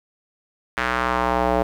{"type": "tone with band-pass filter sweep", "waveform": "square", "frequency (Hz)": 61.74, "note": "B1", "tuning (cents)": 0, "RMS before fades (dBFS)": -21, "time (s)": [0.77, 1.63], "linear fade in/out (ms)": 5, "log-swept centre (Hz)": [1700, 630], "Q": 1.8, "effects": ["8-bit"]}